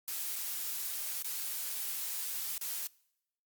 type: noise with dropouts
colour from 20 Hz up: blue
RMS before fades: -37 dBFS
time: 0.08-2.87 s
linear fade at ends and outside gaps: 0 ms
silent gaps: 0.357-0.361 / 1.224-1.245 / 2.579-2.612 s
effects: noise-tail reverb RT60 0.8 s tail -24 dB re dry + Opus 48 kbps